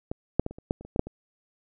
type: clicks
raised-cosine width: 2 ms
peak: -17 / -6 / -16 / -27 / -29 / -11 / -30 / -30 / -16 / -6 / -24 dBFS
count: 11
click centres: 0.115 / 0.396 / 0.464 / 0.51 / 0.585 / 0.709 / 0.81 / 0.85 / 0.961 / 0.994 / 1.07 s
effects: none